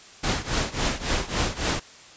pink noise with tremolo, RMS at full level -22 dBFS, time 0.23-1.8 s, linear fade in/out 10 ms, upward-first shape triangle, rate 3.6 Hz, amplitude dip 90%, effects white hiss -47 dBFS RMS until 2.16 s + resampled to 16000 Hz

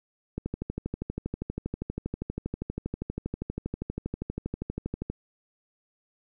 click train, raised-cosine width 3 ms, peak -18 dBFS, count 60, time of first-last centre 0.38-5.1 s, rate 12.5 Hz, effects none

